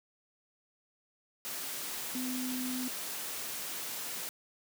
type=tone in noise; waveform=sine; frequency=253.9 Hz; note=B3; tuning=48 cents sharp; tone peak=-34 dBFS; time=2.15-2.88 s; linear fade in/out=0 ms; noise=white; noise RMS=-39 dBFS; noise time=1.45-4.29 s; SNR=+2 dB; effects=high-pass 150 Hz 12 dB/octave